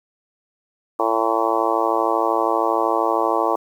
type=harmonic tone; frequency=112.8 Hz; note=A2; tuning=44 cents sharp; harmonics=3 / 4 / 5 / 6 / 7 / 8 / 9 / 10; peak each=-25 / -25 / -25 / -25 / -25 / -25 / -25 / -25 dBFS; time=0.99-3.56 s; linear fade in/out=5 ms; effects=8-bit